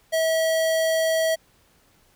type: tone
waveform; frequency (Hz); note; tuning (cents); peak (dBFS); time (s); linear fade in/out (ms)
square; 646; E5; -35; -20; 0.12-1.36; 20
effects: pink hiss -60 dBFS RMS until 2.15 s